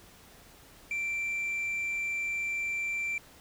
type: tone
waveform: sine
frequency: 2349 Hz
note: D7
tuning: in tune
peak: -27 dBFS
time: 0.91-3.18 s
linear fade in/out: 2 ms
effects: tanh soft clip ceiling -29 dBFS + pink hiss -55 dBFS RMS until 3.4 s